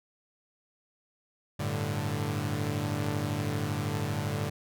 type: chord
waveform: sawtooth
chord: G suspended second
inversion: none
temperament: equal with one note detuned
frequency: 98 / 110.7 / 146.83 Hz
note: G2 / A2 / D3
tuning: 0 / +11 / 0 cents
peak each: -30 / -30 / -29 dBFS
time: 1.59-4.5 s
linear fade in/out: 10 ms
effects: none